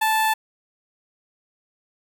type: tone with notch filter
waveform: sawtooth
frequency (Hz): 877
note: A5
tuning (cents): -6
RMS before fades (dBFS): -20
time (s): 0.01-0.34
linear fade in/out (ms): 10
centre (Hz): 5600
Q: 1.5
effects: none